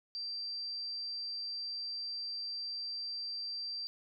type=tone; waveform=sine; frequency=4699 Hz; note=D8; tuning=in tune; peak=-37 dBFS; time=0.15-3.87 s; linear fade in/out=0 ms; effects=none